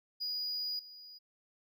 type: tone with level steps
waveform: triangle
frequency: 4908 Hz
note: D#8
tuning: 25 cents flat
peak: -33 / -48 dBFS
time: 0.2-1.19 s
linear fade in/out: 20 ms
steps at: 0.79 s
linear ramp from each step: 2 ms
effects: none